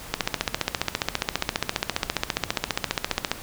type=click train; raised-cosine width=0.2 ms; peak=-4 dBFS; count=48; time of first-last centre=0.14-3.316 s; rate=14.8 Hz; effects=pink hiss -40 dBFS RMS until 3.42 s